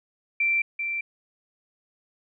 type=tone with echo; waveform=sine; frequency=2349 Hz; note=D7; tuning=in tune; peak=-20 dBFS; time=0.4-0.62 s; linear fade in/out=5 ms; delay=390 ms; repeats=1; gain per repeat=-6 dB; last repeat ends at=1.01 s; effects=none